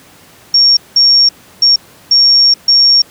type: tone bursts at uneven times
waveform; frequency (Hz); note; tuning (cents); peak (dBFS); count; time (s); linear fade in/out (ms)
sine; 5530; F8; -18; -4; 5; 0.54-0.77 / 0.96-1.29 / 1.62-1.76 / 2.11-2.54 / 2.68-3.02; 5
effects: pink hiss -41 dBFS RMS until 3.1 s + high-pass 100 Hz 12 dB/octave